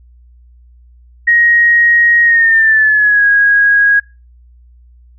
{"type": "tone with pitch glide", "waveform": "sine", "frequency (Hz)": [1882, 1647.9], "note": ["A#6", "G#6"], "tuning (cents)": [16, -14], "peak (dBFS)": -6, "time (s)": [1.27, 4], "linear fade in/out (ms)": 10, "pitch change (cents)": -230, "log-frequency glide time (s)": [2.23, 3.25], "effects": ["noise-tail reverb RT60 0.3 s tail -24 dB re dry", "added 60 Hz sine -40 dBFS peak until 5.18 s"]}